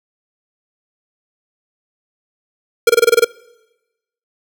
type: tone bursts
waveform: square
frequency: 466.2 Hz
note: A#4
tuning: in tune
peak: -7 dBFS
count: 8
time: 2.87-3.246 s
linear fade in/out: 5 ms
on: 26 ms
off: 24 ms
effects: noise-tail reverb RT60 1.0 s tail -23 dB re dry